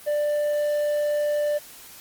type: tone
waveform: triangle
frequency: 591 Hz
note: D5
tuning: 11 cents sharp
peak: -19 dBFS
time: 0.06-1.59 s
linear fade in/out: 20 ms
effects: white hiss -45 dBFS RMS until 2 s + Opus 24 kbps